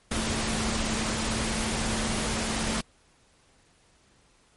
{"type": "tone in noise", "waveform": "sine", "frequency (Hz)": 221.5, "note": "A3", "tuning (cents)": 12, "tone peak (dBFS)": -32, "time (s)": [0.11, 2.81], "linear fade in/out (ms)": 5, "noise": "pink", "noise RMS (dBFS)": -29, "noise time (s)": [0.11, 2.81], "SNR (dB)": -6, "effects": ["pink hiss -62 dBFS RMS until 4.56 s", "MP3 48 kbps"]}